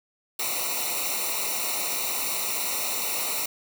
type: noise with comb filter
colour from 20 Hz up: white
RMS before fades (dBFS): -28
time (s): 0.39-3.46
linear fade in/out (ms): 5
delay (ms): 0.61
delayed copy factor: -0.95
effects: none